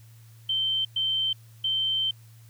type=tone bursts at uneven times; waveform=sine; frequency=3110 Hz; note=G7; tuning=14 cents flat; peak=-23 dBFS; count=3; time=0.49-0.85 / 0.96-1.33 / 1.64-2.11 s; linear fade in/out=5 ms; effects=added 113 Hz sine -48 dBFS peak until 2.49 s + white hiss -60 dBFS RMS until 2.49 s